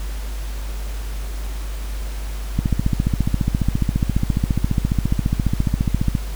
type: click train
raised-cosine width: 5 ms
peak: -5 dBFS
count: 53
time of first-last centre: 2.59-6.152 s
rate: 14.6 Hz
effects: added 50 Hz sine -24 dBFS peak until 6.35 s + pink hiss -38 dBFS RMS until 6.35 s